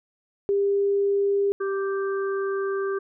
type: tone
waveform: sine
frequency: 399.9 Hz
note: G4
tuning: 35 cents sharp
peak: -19 dBFS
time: 0.49-1.52 s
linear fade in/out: 0 ms
type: harmonic tone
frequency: 391.6 Hz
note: G4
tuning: 2 cents flat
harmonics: 1 / 3 / 4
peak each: -24 / -34 / -36 dBFS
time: 1.6-2.99 s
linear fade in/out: 10 ms
effects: none